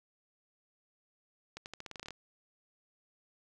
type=accelerating click train; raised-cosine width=0.2 ms; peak=-26 dBFS; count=12; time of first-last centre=1.57-2.107 s; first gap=89 ms; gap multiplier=0.87; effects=none